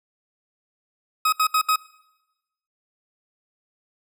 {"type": "tone bursts", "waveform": "40% pulse", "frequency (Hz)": 1266, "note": "D#6", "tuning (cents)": 30, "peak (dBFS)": -16, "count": 4, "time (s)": [1.25, 1.76], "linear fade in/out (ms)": 5, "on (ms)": 75, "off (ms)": 70, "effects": ["noise-tail reverb RT60 1.0 s tail -22 dB re dry"]}